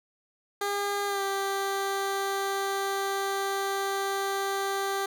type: tone with pitch glide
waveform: 15% pulse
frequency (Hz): 404.2 to 392.7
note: G#4 to G4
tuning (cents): -47 to +3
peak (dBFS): -21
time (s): 0.61-5.06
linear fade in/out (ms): 5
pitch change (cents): -50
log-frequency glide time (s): 1.07-1.22
effects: none